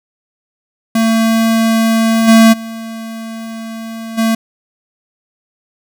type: tone with level steps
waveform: square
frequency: 225.2 Hz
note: A3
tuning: 40 cents sharp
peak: -10 / -4 / -24 / -11 dBFS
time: 0.95-4.35 s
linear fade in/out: 5 ms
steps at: 2.27 / 2.52 / 4.17 s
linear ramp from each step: 20 ms
effects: none